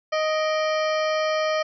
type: harmonic tone with a mistuned harmonic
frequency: 623 Hz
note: D#5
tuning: 2 cents sharp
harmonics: 1 / 2 / 3 / 4 / 5 / 7 / 8 / 9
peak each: -22 / -28 / -32 / -34 / -36 / -39 / -40 / -41 dBFS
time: 0.12-1.63 s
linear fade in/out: 10 ms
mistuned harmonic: 4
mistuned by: -97 cents
effects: none